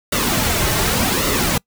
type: noise with flanger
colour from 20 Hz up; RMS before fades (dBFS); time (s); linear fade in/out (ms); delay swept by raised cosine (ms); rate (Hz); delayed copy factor
pink; -18; 0.12-1.58; 5; 1.2 to 4.2; 0.87; -0.6
effects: noise-tail reverb RT60 0.1 s tail -26 dB re dry